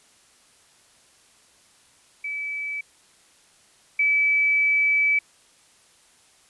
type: tone pair in turn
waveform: sine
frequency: 2300 / 2300 Hz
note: D7 / D7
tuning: -37 / -37 cents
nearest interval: unison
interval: 0 cents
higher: neither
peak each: -27 / -17 dBFS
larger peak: second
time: 2.24-2.81 / 3.99-5.19 s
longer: second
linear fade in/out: 5 ms
effects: white hiss -57 dBFS RMS until 6.49 s + resampled to 24000 Hz